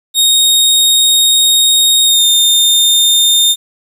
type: tone with pitch glide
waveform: sawtooth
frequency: 3729 to 3635 Hz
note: A#7 to A#7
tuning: 0 to -44 cents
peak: -4 dBFS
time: 0.14-3.56 s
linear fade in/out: 50 ms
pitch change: -44 cents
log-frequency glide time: 2.05-2.25 s
effects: 7-bit